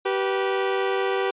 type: tone pair together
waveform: sawtooth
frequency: 387.2 / 487.8 Hz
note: G4 / B4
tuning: -21 / -21 cents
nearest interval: major third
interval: 400 cents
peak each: -19 / -23 dBFS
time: 0.05-1.31 s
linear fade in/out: 10 ms
effects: resampled to 8000 Hz